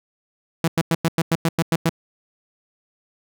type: tone bursts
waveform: sawtooth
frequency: 164.81 Hz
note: E3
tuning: in tune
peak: -12 dBFS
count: 10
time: 0.64-1.894 s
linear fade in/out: 2 ms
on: 39 ms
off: 96 ms
effects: none